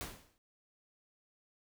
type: noise with exponential decay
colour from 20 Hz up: pink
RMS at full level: -39 dBFS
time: 0.01-0.38 s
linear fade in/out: 0 ms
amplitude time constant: 79 ms
effects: none